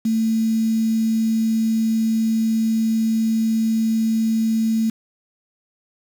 sine tone with quantisation, 223 Hz, A3, 23 cents sharp, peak -16 dBFS, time 0.05-4.9 s, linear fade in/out 5 ms, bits 6, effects none

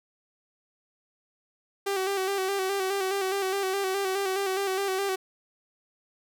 sawtooth tone with vibrato, 387.1 Hz, G4, 22 cents flat, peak -22 dBFS, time 1.86-5.16 s, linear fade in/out 10 ms, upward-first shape square, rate 4.8 Hz, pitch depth 43 cents each way, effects none

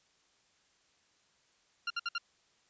20% pulse tone bursts, 1392 Hz, F6, 6 cents flat, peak -27 dBFS, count 4, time 1.87-2.182 s, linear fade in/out 5 ms, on 33 ms, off 60 ms, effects white hiss -70 dBFS RMS until 2.69 s + resampled to 16000 Hz

